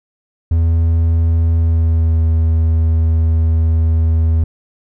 triangle tone with pitch glide, 82.41 to 80.95 Hz, E2 to E2, 0 to -31 cents, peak -8 dBFS, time 0.51-4.44 s, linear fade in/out 5 ms, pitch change -31 cents, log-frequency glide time 1.57-2.21 s, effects none

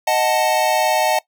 square chord, D# diminished, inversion none, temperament equal, 622.3 / 740 / 880 Hz, D#5 / F#5 / A5, 0 / 0 / 0 cents, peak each -20 dBFS, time 0.07-1.19 s, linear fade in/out 5 ms, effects noise-tail reverb RT60 0.1 s tail -20 dB re dry

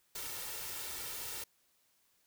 white noise with comb filter, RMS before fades -42 dBFS, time 0.15-1.44 s, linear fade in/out 5 ms, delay 2.2 ms, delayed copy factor +0.5, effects white hiss -73 dBFS RMS until 2.26 s

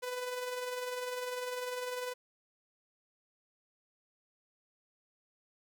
sawtooth tone with tremolo, 498.5 Hz, B4, 16 cents sharp, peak -30 dBFS, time 0.02-2.14 s, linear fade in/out 20 ms, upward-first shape triangle, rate 20 Hz, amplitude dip 50%, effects none

